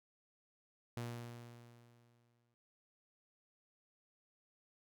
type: tone with exponential decay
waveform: sawtooth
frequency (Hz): 118.9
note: A#2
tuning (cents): +35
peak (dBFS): -36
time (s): 0.97-2.54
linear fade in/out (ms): 0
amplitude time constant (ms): 340
effects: none